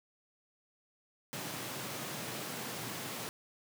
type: high-pass noise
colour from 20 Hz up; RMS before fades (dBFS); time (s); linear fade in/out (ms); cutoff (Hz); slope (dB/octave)
pink; -41; 1.33-3.29; 0; 110; 48
effects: none